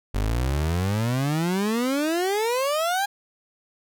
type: exponential sweep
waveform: 30% pulse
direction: up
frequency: 47.85 to 820 Hz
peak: -19 dBFS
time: 0.14-3.06 s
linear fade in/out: 10 ms
effects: none